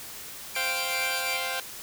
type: tone with tremolo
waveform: sawtooth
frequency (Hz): 2349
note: D7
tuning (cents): 0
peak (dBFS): -26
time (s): 0.55-1.37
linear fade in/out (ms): 5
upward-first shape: sine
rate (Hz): 8.6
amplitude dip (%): 25
type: chord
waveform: 10% pulse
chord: C suspended fourth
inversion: none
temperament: equal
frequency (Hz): 523.3 / 698.5 / 784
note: C5 / F5 / G5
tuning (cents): 0 / 0 / 0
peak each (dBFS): -25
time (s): 0.56-1.6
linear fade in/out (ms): 2
effects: white hiss -41 dBFS RMS until 1.82 s